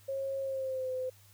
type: tone with pitch glide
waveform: sine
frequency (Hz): 542 to 512.5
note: C#5 to C5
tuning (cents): -39 to -36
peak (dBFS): -32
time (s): 0.08-1.1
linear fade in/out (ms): 10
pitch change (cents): -97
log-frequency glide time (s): 0.41-0.91
effects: added 100 Hz sine -59 dBFS peak until 1.33 s + white hiss -62 dBFS RMS until 1.33 s